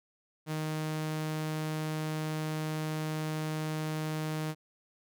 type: tone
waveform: sawtooth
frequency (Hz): 155.56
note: D#3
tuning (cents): 0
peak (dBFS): -28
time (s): 0.46-4.55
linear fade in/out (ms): 50
effects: none